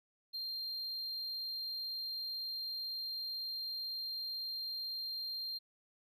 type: tone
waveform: triangle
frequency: 4186 Hz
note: C8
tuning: in tune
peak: -37 dBFS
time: 0.33-5.59 s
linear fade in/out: 20 ms
effects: none